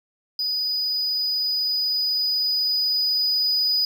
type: tone with level ramp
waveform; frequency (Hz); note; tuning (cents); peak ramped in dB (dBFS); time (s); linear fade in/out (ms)
triangle; 4962; D#8; -6; -21 to -17; 0.39-3.85; 2
effects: none